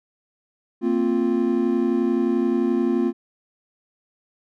triangle chord, Bb suspended second, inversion none, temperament equal with one note detuned, 230.1 / 261.6 / 349.2 Hz, Bb3 / C4 / F4, -22 / 0 / 0 cents, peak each -21 / -21 / -20 dBFS, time 0.81-3.13 s, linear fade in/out 50 ms, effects none

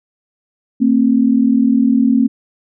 sine tone pair together, 227.7 / 267.5 Hz, A#3 / C4, -40 / +38 cents, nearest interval minor third, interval 278 cents, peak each -12 dBFS, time 0.8-2.28 s, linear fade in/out 20 ms, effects none

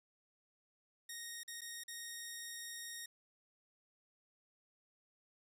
10% pulse tone with dropouts, 1864.7 Hz, A#6, in tune, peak -36 dBFS, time 1.09-3.06 s, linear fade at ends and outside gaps 5 ms, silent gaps 1.434-1.478 / 1.609-1.616 / 1.837-1.88 s, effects 12-bit

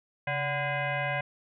sine tone with frequency modulation, 741 Hz, F#5, 2 cents sharp, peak -27 dBFS, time 0.27-1.21 s, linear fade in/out 5 ms, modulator 439 Hz, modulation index 3.8, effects none

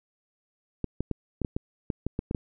clicks, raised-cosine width 3 ms, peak -15 dBFS, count 11, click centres 0.843 / 1.006 / 1.113 / 1.417 / 1.448 / 1.565 / 1.902 / 2.066 / 2.191 / 2.311 / 2.348 s, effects none

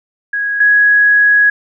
sine tone pair in turn, 1655 / 1667.5 Hz, G#6 / G#6, -6 / +7 cents, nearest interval unison, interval 13 cents, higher second, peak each -14 / -6 dBFS, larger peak second, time 0.33-0.6 / 0.6-1.5 s, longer second, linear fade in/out 5 ms, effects none

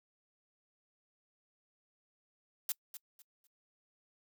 blue noise with echo, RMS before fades -34 dBFS, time 2.69-2.72 s, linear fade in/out 2 ms, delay 250 ms, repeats 3, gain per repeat -12 dB, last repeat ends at 3.47 s, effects noise-tail reverb RT60 0.1 s tail -26 dB re dry

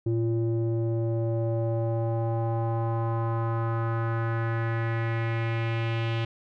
square tone with low-pass filter sweep, 114.5 Hz, A#2, 31 cents flat, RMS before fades -27 dBFS, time 0.06-6.25 s, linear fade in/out 5 ms, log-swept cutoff 340 to 3000 Hz, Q 2.7, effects none

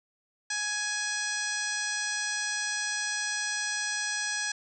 harmonic tone with a mistuned harmonic, 835 Hz, G#5, 9 cents sharp, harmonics 1 / 2 / 3 / 4 / 5 / 6 / 7 / 8 / 9 / 10, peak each -43 / -32 / -41 / -42 / -40 / -39 / -36 / -44 / -42 / -42 dBFS, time 0.5-4.52 s, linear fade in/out 5 ms, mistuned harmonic 9, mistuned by +42 cents, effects none

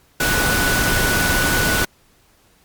sine tone in noise, 1480 Hz, F#6, in tune, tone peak -20 dBFS, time 0.2-1.85 s, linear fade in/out 5 ms, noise pink, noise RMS -19 dBFS, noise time 0.2-1.85 s, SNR -4 dB, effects pink hiss -56 dBFS RMS until 2.64 s + Opus 48 kbps

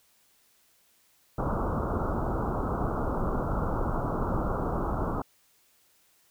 pink low-pass noise, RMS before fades -29 dBFS, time 1.38-5.22 s, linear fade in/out 5 ms, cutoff 1400 Hz, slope 96 dB/octave, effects white hiss -65 dBFS RMS until 6.3 s

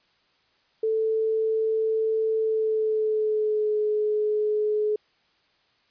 sine tone with pitch glide, 441.2 to 424.2 Hz, A4 to G#4, +5 to +37 cents, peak -21 dBFS, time 0.83-4.96 s, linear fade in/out 5 ms, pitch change -68 cents, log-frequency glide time 2.38-3.76 s, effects white hiss -65 dBFS RMS until 5.9 s + resampled to 11025 Hz

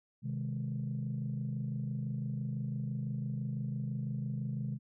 sine chord, Ab major, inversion first, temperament just, 129.78 / 155.74 / 207.7 Hz, C3 / Eb3 / Ab3, -14 / +2 / 0 cents, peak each -35 / -39 / -39 dBFS, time 0.22-4.79 s, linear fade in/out 50 ms, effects tanh soft clip ceiling -27 dBFS

